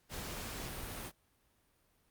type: noise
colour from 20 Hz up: pink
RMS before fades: -43 dBFS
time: 0.09-1.12 s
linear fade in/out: 50 ms
effects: pink hiss -73 dBFS RMS until 2.1 s + Opus 48 kbps